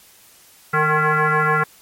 sine tone with frequency modulation, 150 Hz, D3, 37 cents sharp, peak -14 dBFS, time 0.73-1.64 s, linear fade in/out 10 ms, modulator 307 Hz, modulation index 5.5, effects white hiss -49 dBFS RMS until 1.81 s + MP3 64 kbps

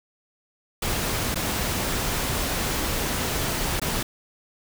pink noise with dropouts, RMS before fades -26 dBFS, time 0.82-4.03 s, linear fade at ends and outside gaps 5 ms, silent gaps 1.345-1.356 / 3.798-3.816 s, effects none

